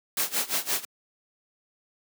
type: noise with tremolo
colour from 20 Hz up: white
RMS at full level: -25 dBFS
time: 0.17-0.85 s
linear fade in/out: 2 ms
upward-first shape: sine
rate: 5.8 Hz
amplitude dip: 90%
effects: high-pass 200 Hz 12 dB/octave